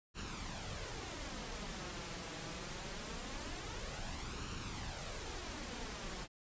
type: noise with flanger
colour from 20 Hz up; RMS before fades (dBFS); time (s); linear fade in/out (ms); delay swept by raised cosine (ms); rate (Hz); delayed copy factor
pink; -44; 0.14-6.28; 50; 0.71 to 6.11; 0.23; +0.5
effects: resampled to 16000 Hz